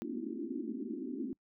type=band-pass noise; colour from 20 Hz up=pink; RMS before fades=-39 dBFS; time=0.02-1.33 s; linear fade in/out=0 ms; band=220 to 370 Hz; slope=96 dB/octave; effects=noise-tail reverb RT60 0.1 s tail -25 dB re dry